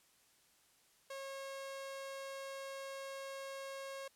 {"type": "tone", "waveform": "sawtooth", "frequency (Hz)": 544, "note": "C#5", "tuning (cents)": -33, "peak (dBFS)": -40, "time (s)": [1.1, 4.08], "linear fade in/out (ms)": 5, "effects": ["white hiss -70 dBFS RMS until 4.15 s", "low-pass 12000 Hz 12 dB/octave"]}